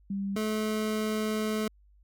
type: tone pair in turn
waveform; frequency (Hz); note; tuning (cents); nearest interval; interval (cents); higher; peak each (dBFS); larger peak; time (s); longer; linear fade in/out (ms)
sine / 25% pulse; 197.3 / 215.8; G3 / A3; +11 / -33; major second; 156; second; -29 / -24; second; 0.1-0.36 / 0.36-1.68; second; 5
effects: added 50 Hz sine -57 dBFS peak until 2.03 s